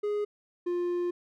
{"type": "tone pair in turn", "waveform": "triangle", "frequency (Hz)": [415.3, 351.8], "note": ["G#4", "F4"], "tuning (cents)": [0, 13], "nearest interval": "minor third", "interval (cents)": 287, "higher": "first", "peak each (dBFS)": -25, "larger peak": "neither", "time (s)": [[0.03, 0.25], [0.66, 1.11]], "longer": "second", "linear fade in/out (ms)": 10, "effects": []}